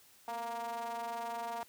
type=ring-modulated tone; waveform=square; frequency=118.2 Hz; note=A#2; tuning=24 cents sharp; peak=-35 dBFS; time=0.28-1.63 s; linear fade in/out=0 ms; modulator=816 Hz; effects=white hiss -62 dBFS RMS until 1.68 s + high-pass 60 Hz 12 dB/octave